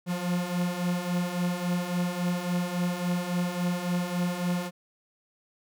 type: beating tone pair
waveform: 45% pulse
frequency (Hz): 174.61 / 178.21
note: F3 / F3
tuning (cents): 0 / +35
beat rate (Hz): 3.6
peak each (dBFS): -32 / -28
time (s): 0.06-4.71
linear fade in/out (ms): 50
effects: none